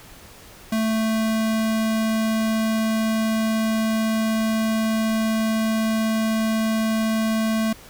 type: tone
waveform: square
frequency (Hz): 221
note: A3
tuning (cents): +8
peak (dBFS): -20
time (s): 0.72-7.73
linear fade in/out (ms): 5
effects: pink hiss -45 dBFS RMS until 7.89 s